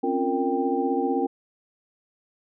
sine tone cluster, 262.7 / 278.4 / 350.6 / 462.1 / 789 Hz, C4 / C#4 / F4 / A#4 / G5, +7 / +8 / +7 / -15 / +11 cents, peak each -28 dBFS, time 0.03-1.27 s, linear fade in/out 10 ms, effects none

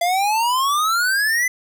square exponential sweep, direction up, 680 to 2034 Hz, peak -17 dBFS, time 0.01-1.48 s, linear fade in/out 5 ms, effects none

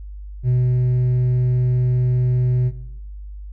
triangle tone with hard clipping, 125 Hz, B2, 21 cents sharp, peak -13 dBFS, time 0.43-2.72 s, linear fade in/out 50 ms, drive 1 dB, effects noise-tail reverb RT60 1.0 s tail -19 dB re dry + added 50 Hz sine -31 dBFS peak until 3.52 s

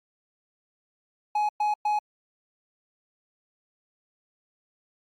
triangle tone bursts, 840 Hz, G#5, 19 cents sharp, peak -20 dBFS, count 3, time 1.35-1.99 s, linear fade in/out 5 ms, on 140 ms, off 110 ms, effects Opus 48 kbps

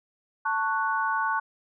sine chord, F# minor, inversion first, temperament just, 888 / 1110 / 1480 Hz, A5 / C#6 / F#6, +16 / +2 / 0 cents, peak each -28 dBFS, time 0.45-1.4 s, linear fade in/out 10 ms, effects none

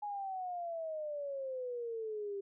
sine exponential sweep, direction down, 838 to 393 Hz, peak -37 dBFS, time 0.02-2.41 s, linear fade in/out 10 ms, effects none

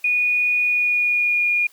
sine tone with pitch glide, 2461 to 2431 Hz, D#7 to D#7, -20 to -41 cents, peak -16 dBFS, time 0.04-1.67 s, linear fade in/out 5 ms, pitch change -21 cents, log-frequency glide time 0.63-1.45 s, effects white hiss -53 dBFS RMS until 1.72 s + high-pass 400 Hz 12 dB/octave

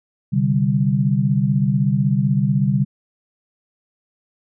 sine chord, C suspended second, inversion none, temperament equal, 130.81 / 146.83 / 196 Hz, C3 / D3 / G3, 0 / 0 / 0 cents, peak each -19 dBFS, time 0.32-2.85 s, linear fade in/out 20 ms, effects none

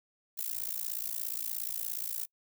violet noise with amplitude modulation, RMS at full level -32 dBFS, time 0.37-2.26 s, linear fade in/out 20 ms, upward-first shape sine, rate 57 Hz, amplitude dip 100%, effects noise-tail reverb RT60 0.1 s tail -26 dB re dry

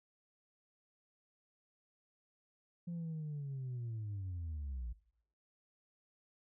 sine linear sweep, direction down, 174.61 to 55 Hz, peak -37 dBFS, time 2.87-4.93 s, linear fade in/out 10 ms, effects noise-tail reverb RT60 0.7 s tail -20 dB re dry + tanh soft clip ceiling -37 dBFS

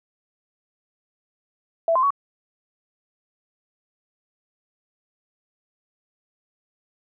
sine tone with pitch steps, 663 / 1038 / 1122 Hz, E5 / C6 / C#6, +10 / -14 / +21 cents, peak -16 dBFS, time 1.88-2.105 s, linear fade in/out 2 ms, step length 75 ms, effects none

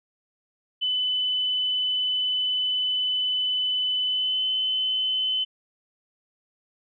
sine tone with pitch glide, 3008 to 3039 Hz, F#7 to F#7, +28 to +46 cents, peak -22 dBFS, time 0.81-5.45 s, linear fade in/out 20 ms, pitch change +18 cents, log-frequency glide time 4.05-4.45 s, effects none

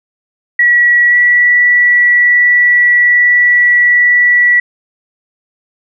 sine tone with pitch glide, 1930 to 1950.2 Hz, B6 to B6, -40 to -22 cents, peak -5 dBFS, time 0.59-4.6 s, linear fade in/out 5 ms, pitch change +18 cents, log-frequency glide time 1.09-1.15 s, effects none

